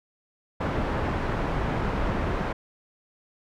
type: low-pass noise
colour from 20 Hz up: pink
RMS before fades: -27 dBFS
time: 0.6-2.53 s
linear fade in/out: 10 ms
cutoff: 1500 Hz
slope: 12 dB/octave
effects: none